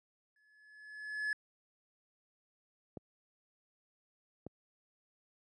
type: tone with exponential growth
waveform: triangle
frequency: 1710 Hz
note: A6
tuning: 50 cents flat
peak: -29 dBFS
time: 0.36-1.33 s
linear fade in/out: 2 ms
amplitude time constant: 210 ms
type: clicks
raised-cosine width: 2 ms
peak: -30 dBFS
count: 2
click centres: 2.972 / 4.466 s
effects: high-pass 100 Hz 12 dB/octave + resampled to 24000 Hz

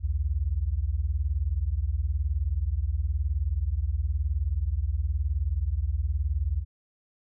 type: beating tone pair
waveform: sine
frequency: 61.74 / 80.74 Hz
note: B1 / E2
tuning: 0 / -35 cents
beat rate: 19 Hz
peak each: -27 dBFS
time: 0-6.65 s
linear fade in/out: 50 ms
effects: none

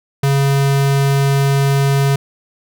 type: tone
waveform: square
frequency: 138.59 Hz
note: C#3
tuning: in tune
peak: -12 dBFS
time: 0.23-2.16 s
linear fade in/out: 5 ms
effects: none

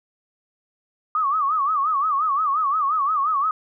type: tone with vibrato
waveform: sine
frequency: 1186 Hz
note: D6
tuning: 17 cents sharp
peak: -18 dBFS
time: 1.15-3.51 s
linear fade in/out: 2 ms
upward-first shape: sine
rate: 5.7 Hz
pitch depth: 150 cents each way
effects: none

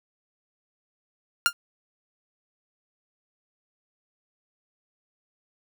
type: tone with exponential decay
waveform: sawtooth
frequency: 1400 Hz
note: F6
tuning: 4 cents sharp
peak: -9 dBFS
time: 1.46-1.53 s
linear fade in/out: 0 ms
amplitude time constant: 15 ms
effects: none

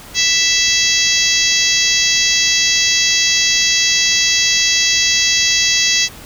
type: harmonic tone with a mistuned harmonic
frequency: 660 Hz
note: E5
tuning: 2 cents sharp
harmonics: 3 / 4 / 5 / 6 / 7 / 8 / 9 / 10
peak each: -20 / -20 / -20 / -20 / -20 / -20 / -20 / -20 dBFS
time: 0.14-6.09 s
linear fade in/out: 50 ms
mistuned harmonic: 8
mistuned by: -17 cents
effects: pink hiss -36 dBFS RMS until 6.25 s

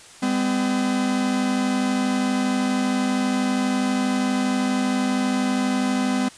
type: tone pair together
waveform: 45% pulse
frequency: 202 / 254.5 Hz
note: G#3 / C4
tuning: -48 / -48 cents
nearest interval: major third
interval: 400 cents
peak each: -25 / -21 dBFS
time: 0.22-6.29 s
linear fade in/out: 10 ms
effects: white hiss -45 dBFS RMS until 6.37 s + resampled to 22050 Hz

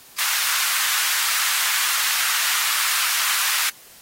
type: high-pass noise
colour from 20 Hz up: pink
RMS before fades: -22 dBFS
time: 0.18-3.7 s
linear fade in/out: 10 ms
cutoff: 1200 Hz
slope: 24 dB/octave
effects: white hiss -47 dBFS RMS until 4.01 s + AAC 48 kbps

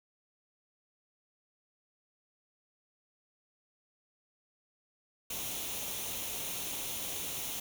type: noise with comb filter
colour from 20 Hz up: white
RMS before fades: -38 dBFS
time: 5.3-7.6 s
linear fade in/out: 5 ms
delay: 0.31 ms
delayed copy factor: +0.55
effects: none

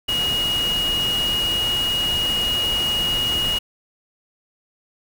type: tone in noise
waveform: sine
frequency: 2882 Hz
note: F#7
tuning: 46 cents flat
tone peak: -19 dBFS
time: 0.08-3.59 s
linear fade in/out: 10 ms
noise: pink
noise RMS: -29 dBFS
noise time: 0.08-3.59 s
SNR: +7 dB
effects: none

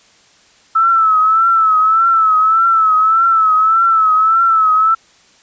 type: tone with vibrato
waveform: sine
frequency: 1311 Hz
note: E6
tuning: 10 cents flat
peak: -8 dBFS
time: 0.75-4.95 s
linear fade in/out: 10 ms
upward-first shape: triangle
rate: 1.7 Hz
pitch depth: 71 cents each way
effects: white hiss -49 dBFS RMS until 5.42 s + resampled to 16000 Hz

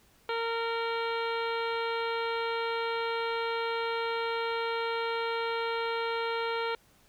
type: harmonic tone with a mistuned harmonic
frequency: 460 Hz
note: A#4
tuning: 23 cents flat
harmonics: 1 / 2 / 3 / 4 / 5 / 6 / 7 / 8 / 9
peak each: -32 / -35 / -36 / -44 / -40 / -45 / -45 / -48 / -47 dBFS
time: 0.29-6.75 s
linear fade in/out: 2 ms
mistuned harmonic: 6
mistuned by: +41 cents
effects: pink hiss -63 dBFS RMS until 7.08 s

